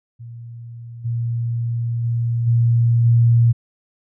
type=tone with level steps; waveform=sine; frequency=117.4 Hz; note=A#2; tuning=13 cents sharp; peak=-32 / -19 / -17 / -12 / -10 dBFS; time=0.19-3.53 s; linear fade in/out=20 ms; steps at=1.04 / 2.03 / 2.46 / 3.04 s; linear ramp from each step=20 ms; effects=none